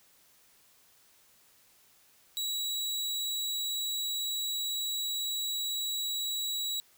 sawtooth tone, 3894 Hz, B7, 25 cents flat, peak -28 dBFS, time 2.37-6.8 s, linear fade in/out 0 ms, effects white hiss -63 dBFS RMS until 6.97 s

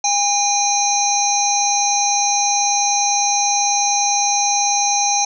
harmonic tone with a mistuned harmonic, 810 Hz, G#5, 43 cents flat, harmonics 1 / 3 / 5 / 7 / 8, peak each -18 / -27 / -26 / -21 / -19 dBFS, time 0.04-5.25 s, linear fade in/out 5 ms, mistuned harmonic 8, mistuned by -54 cents, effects none

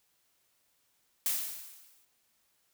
blue noise with exponential decay, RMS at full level -28 dBFS, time 1.26-2.05 s, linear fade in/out 1 ms, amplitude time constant 170 ms, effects white hiss -73 dBFS RMS until 2.73 s

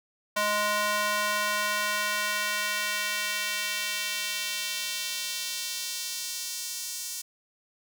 square tone with high-pass filter sweep, 208.5 Hz, G#3, 7 cents sharp, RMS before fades -30 dBFS, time 0.36-7.22 s, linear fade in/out 10 ms, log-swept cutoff 850 to 6300 Hz, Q 1.1, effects none

